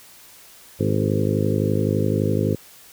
harmonic tone with a mistuned harmonic, 51.8 Hz, G#1, 4 cents flat, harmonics 2 / 3 / 4 / 5 / 6 / 7 / 8 / 9 / 10, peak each -23 / -25 / -26 / -27 / -28 / -28 / -29 / -30 / -30 dBFS, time 0.79-2.56 s, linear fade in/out 20 ms, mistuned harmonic 8, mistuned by +26 cents, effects white hiss -47 dBFS RMS until 2.92 s

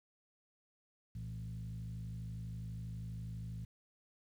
sine tone with frequency modulation, 114.8 Hz, A#2, 26 cents flat, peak -40 dBFS, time 1.15-3.65 s, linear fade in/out 5 ms, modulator 52.3 Hz, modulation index 1, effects tanh soft clip ceiling -36 dBFS + 11-bit

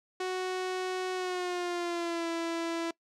sawtooth tone with pitch glide, 370 to 333.5 Hz, F#4 to E4, 0 to +20 cents, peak -27 dBFS, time 0.2-2.91 s, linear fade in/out 5 ms, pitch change -180 cents, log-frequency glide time 1.14-2.28 s, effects noise-tail reverb RT60 0.1 s tail -22 dB re dry + low-pass 7000 Hz 12 dB/octave

